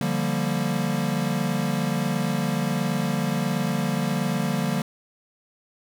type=chord; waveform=square; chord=G minor seventh; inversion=second; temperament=equal; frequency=146.83 / 174.61 / 196 / 233.1 Hz; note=D3 / F3 / G3 / Bb3; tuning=0 / 0 / 0 / 0 cents; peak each=-29 dBFS; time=0.01-4.82 s; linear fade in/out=2 ms; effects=none